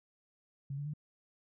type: tone with pitch steps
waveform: sine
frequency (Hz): 138.59 / 144.06 / 149.74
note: C#3 / D3 / D3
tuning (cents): 0 / -33 / +34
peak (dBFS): -36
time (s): 0.7-0.937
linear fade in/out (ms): 5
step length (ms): 79
effects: none